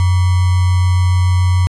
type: tone with sample-and-hold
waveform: sine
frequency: 90.7 Hz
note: F#2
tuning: 34 cents flat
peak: -9 dBFS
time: 0-1.67 s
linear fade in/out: 0 ms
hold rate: 1050 Hz
effects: resampled to 24000 Hz